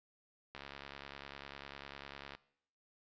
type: click train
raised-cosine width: 0.3 ms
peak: -30 dBFS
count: 127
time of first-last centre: 0.55-2.35 s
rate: 70 Hz
effects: noise-tail reverb RT60 0.7 s tail -20 dB re dry + resampled to 16000 Hz